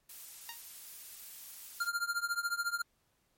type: noise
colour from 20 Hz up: blue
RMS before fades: -48 dBFS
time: 0.09-1.88 s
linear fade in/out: 5 ms
type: tone with exponential decay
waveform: 10% pulse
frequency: 932.3 Hz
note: A#5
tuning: in tune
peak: -30 dBFS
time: 0.49-0.62 s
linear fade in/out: 1 ms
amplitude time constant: 27 ms
type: tone with tremolo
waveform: square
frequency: 1396.9 Hz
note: F6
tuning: in tune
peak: -29 dBFS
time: 1.8-2.82 s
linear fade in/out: 5 ms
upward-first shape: triangle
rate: 14 Hz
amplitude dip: 95%
effects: pink hiss -75 dBFS RMS until 3.37 s + MP3 64 kbps